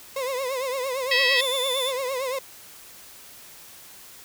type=tone with vibrato; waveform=35% pulse; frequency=522 Hz; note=C5; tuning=4 cents flat; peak=-24 dBFS; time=0.16-2.39 s; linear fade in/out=5 ms; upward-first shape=triangle; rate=8.8 Hz; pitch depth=120 cents each way
type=harmonic tone; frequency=648 Hz; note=E5; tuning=30 cents flat; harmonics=3 / 4 / 5 / 6 / 7 / 8; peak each=-22 / -24 / -26 / -28 / -29 / -30 dBFS; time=1.11-1.41 s; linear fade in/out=5 ms
type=tone; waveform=45% pulse; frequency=3520 Hz; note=A7; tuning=in tune; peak=-26 dBFS; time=1.35-1.93 s; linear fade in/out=50 ms
effects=white hiss -46 dBFS RMS until 4.24 s